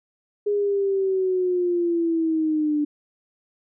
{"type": "linear sweep", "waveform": "sine", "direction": "down", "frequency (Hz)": [414.2, 293.7], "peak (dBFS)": -19, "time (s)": [0.46, 2.85], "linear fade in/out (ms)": 10, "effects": []}